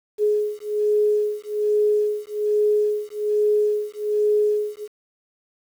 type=beating tone pair; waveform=sine; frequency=419.6 / 420.8 Hz; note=G#4 / G#4; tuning=+18 / +23 cents; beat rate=1.2 Hz; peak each=-21 dBFS; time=0.18-4.88 s; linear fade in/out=50 ms; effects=8-bit